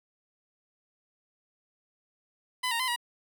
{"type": "tone with pitch steps", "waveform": "15% pulse", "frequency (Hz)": [1006, 928, 1024, 958], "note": ["B5", "A#5", "C6", "A#5"], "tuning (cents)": [32, -8, -38, 47], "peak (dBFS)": -21, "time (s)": [2.63, 2.962], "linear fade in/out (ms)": 10, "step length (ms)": 83, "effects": []}